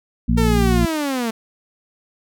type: harmonic tone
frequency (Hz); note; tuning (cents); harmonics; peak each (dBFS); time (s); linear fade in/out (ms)
58.27; A#1; 0; 1 / 2 / 3 / 4; -18 / -22 / -20 / -19; 0.28-0.86; 10
type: linear sweep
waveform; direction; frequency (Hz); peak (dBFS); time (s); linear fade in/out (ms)
sawtooth; down; 459.2 to 218.9; -16; 0.37-1.31; 10
effects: none